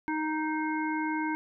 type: harmonic tone with a mistuned harmonic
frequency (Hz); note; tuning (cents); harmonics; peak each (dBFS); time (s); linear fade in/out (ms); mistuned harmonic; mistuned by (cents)
311.1; D#4; 0; 1 / 3 / 5 / 7; -30 / -33 / -37 / -39; 0.08-1.35; 0; 7; -16
effects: none